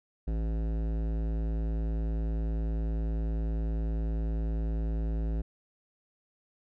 sine tone with hard clipping, 55 Hz, A1, in tune, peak -30 dBFS, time 0.27-5.42 s, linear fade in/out 10 ms, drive 16 dB, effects none

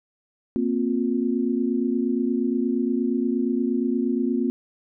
sine chord, Bb suspended second, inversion none, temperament equal with one note detuned, 233.1 / 261.6 / 355.5 Hz, Bb3 / C4 / F4, 0 / 0 / +31 cents, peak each -24 / -24 / -27 dBFS, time 0.56-4.5 s, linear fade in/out 0 ms, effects none

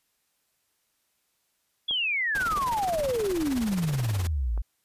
sine exponential sweep, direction down, 3435 to 48.69 Hz, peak -24 dBFS, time 1.88-4.62 s, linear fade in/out 10 ms
click train, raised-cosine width 1 ms, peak -28 dBFS, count 5, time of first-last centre 1.91-4.577 s, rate 1.5 Hz
pink noise with tremolo, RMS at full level -34 dBFS, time 2.35-4.27 s, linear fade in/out 0 ms, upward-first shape sine, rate 19 Hz, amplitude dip 75%
effects white hiss -73 dBFS RMS until 4.84 s + resampled to 32000 Hz

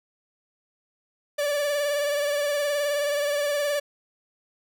45% pulse tone with vibrato, 580 Hz, D5, 22 cents flat, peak -23 dBFS, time 1.38-3.8 s, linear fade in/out 10 ms, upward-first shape triangle, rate 19 Hz, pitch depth 47 cents each way, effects none

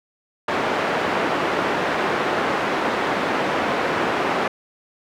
pink band-pass noise, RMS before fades -22 dBFS, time 0.48-4.48 s, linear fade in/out 5 ms, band 320 to 1900 Hz, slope 12 dB/octave, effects none

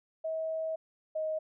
sine tone pair in turn, 641 / 627.4 Hz, E5 / D#5, -49 / +14 cents, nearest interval unison, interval 37 cents, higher first, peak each -31 / -30 dBFS, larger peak second, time 0.24-0.76 / 1.15-1.39 s, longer first, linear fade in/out 10 ms, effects none

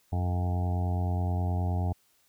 harmonic tone, 89.5 Hz, F2, 43 cents sharp, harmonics 1 / 2 / 3 / 4 / 5 / 7 / 8 / 9 / 10, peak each -26 / -36 / -41 / -45 / -46 / -44 / -41 / -42 / -52 dBFS, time 0.12-1.93 s, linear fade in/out 10 ms, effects white hiss -67 dBFS RMS until 2.28 s

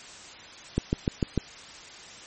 click train, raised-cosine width 3 ms, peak -10 dBFS, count 5, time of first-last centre 0.78-1.377 s, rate 6.7 Hz, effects white hiss -45 dBFS RMS until 2.26 s + MP3 32 kbps

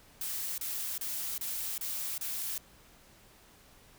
blue noise bursts, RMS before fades -36 dBFS, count 6, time 0.21-2.58 s, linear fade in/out 2 ms, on 370 ms, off 30 ms, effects pink hiss -59 dBFS RMS until 3.98 s

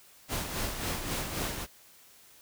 pink noise with tremolo, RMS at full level -32 dBFS, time 0.28-1.67 s, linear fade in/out 50 ms, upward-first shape sine, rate 3.7 Hz, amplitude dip 50%, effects white hiss -57 dBFS RMS until 2.41 s

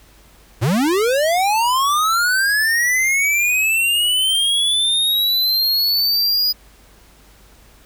square linear sweep, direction up, 97.9 to 4944 Hz, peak -15 dBFS, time 0.61-6.53 s, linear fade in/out 20 ms, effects added 50 Hz sine -49 dBFS peak until 7.85 s + pink hiss -50 dBFS RMS until 7.85 s

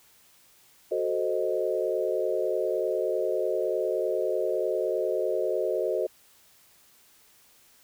sine chord, F# diminished seventh, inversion none, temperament equal, 370 / 440 / 523.3 / 622.3 Hz, F#4 / A4 / C5 / Eb5, 0 / 0 / 0 / 0 cents, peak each -30 dBFS, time 0.91-6.07 s, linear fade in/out 10 ms, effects white hiss -59 dBFS RMS until 7.83 s

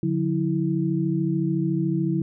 sine tone cluster, 146.4 / 180.2 / 326.7 Hz, D3 / F#3 / E4, -5 / -45 / -15 cents, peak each -25 dBFS, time 0.03-2.22 s, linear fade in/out 2 ms, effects none

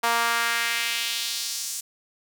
sawtooth tone with high-pass filter sweep, 233.1 Hz, A#3, in tune, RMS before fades -26 dBFS, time 0.03-1.81 s, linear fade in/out 10 ms, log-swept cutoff 890 to 7200 Hz, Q 1.6, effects none

